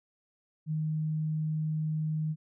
sine tone, 155.56 Hz, D#3, in tune, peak -28 dBFS, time 0.66-2.36 s, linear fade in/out 50 ms, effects none

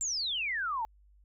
sine exponential sweep, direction down, 7560 to 854 Hz, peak -30 dBFS, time 0.01-0.85 s, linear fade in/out 0 ms, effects added 50 Hz sine -58 dBFS peak until 1.24 s

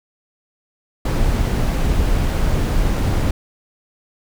brown noise, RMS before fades -17 dBFS, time 1.05-3.31 s, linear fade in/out 5 ms, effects none

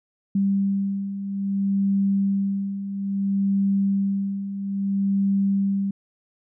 sine beating tone pair, 196.6 / 197.2 Hz, G3 / G3, +5 / +11 cents, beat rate 0.6 Hz, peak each -27 / -21 dBFS, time 0.35-5.91 s, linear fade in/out 5 ms, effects none

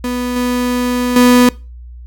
35% pulse tone with level steps, 246.9 Hz, B3, in tune, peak -15 / -12 / -4 dBFS, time 0.04-1.49 s, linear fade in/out 2 ms, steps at 0.36 / 1.16 s, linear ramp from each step 2 ms, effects noise-tail reverb RT60 0.3 s tail -22 dB re dry + added 60 Hz sine -30 dBFS peak until 2.06 s

